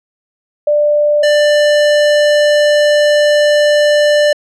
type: tone pair in turn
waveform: sine / square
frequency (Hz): 592 / 592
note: D5 / D5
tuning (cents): +14 / +14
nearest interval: unison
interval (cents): 0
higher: neither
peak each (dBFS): -8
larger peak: neither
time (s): 0.67-1.23 / 1.23-4.33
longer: second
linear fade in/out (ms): 5
effects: low-pass 6000 Hz 12 dB/octave